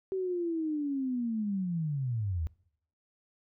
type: linear sweep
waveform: sine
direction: down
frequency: 384.8 to 74 Hz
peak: -29 dBFS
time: 0.12-2.47 s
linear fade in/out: 0 ms
effects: noise-tail reverb RT60 0.7 s tail -24 dB re dry